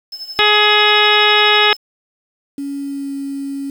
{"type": "tone with tremolo", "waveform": "sine", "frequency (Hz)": 5230, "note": "E8", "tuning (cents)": -15, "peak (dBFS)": -23, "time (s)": [0.12, 1.77], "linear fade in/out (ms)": 5, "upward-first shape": "triangle", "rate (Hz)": 12, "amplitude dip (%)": 85}
{"type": "harmonic tone", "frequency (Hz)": 420, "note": "G#4", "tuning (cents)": 19, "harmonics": [1, 2, 3, 4, 5, 6, 7, 8, 9], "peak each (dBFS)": [-18, -18, -18, -18, -18, -18, -18, -18, -18], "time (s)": [0.39, 1.73], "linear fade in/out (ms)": 0}
{"type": "tone with pitch glide", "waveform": "sine", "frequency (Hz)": [280, 276.8], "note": ["C#4", "C#4"], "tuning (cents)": [18, -2], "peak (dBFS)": -21, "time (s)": [2.58, 3.7], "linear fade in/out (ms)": 2, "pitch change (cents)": -20, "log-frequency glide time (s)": [2.8, 3.15]}
{"effects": ["7-bit"]}